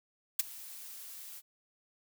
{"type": "noise with ADSR envelope", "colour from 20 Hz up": "blue", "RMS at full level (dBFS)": -25, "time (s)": [0.39, 1.42], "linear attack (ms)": 6, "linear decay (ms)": 17, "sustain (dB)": -22, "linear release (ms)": 44, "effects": []}